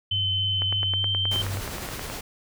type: tone with vibrato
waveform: sine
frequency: 98 Hz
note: G2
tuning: in tune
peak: -28 dBFS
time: 0.11-1.61 s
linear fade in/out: 20 ms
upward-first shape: triangle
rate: 3.4 Hz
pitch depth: 45 cents each way
type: tone with pitch glide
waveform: sine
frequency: 3061 to 3120 Hz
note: G7 to G7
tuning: -42 to -9 cents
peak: -23 dBFS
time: 0.11-1.42 s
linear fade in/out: 5 ms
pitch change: +33 cents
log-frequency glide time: 0.83-1.07 s
type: click train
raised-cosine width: 0.5 ms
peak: -18 dBFS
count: 15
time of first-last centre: 0.62-2.1 s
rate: 9.46 Hz
type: noise with tremolo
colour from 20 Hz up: pink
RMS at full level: -33 dBFS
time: 1.31-2.21 s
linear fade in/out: 5 ms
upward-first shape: sine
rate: 9.9 Hz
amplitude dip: 30%
effects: none